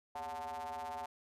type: ring-modulated tone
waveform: square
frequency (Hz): 80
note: D#2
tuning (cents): +49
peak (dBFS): -38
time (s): 0.15-1.06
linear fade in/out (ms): 5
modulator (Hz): 808
effects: resampled to 32000 Hz